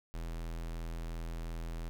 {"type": "tone", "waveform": "square", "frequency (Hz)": 41.4, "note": "E1", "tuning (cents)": 8, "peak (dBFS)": -38, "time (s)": [0.14, 1.89], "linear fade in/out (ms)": 0, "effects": []}